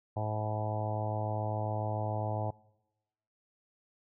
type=harmonic tone with a mistuned harmonic; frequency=107.2 Hz; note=A2; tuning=45 cents flat; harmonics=1 / 2 / 3 / 4 / 5 / 6 / 7 / 8 / 9; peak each=-33 / -45 / -45 / -47 / -42 / -39 / -40 / -41 / -48 dBFS; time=0.16-2.51 s; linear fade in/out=10 ms; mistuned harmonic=9; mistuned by=+25 cents; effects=noise-tail reverb RT60 1.0 s tail -24 dB re dry